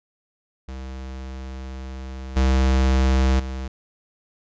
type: tone with level steps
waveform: square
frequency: 65.41 Hz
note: C2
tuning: in tune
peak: -32 / -16 / -28 dBFS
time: 0.68-3.68 s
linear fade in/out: 5 ms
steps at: 2.36 / 3.39 s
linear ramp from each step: 10 ms
effects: resampled to 16000 Hz